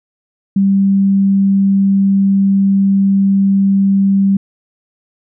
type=tone; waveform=sine; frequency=196 Hz; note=G3; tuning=in tune; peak=-8 dBFS; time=0.56-4.37 s; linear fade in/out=5 ms; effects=none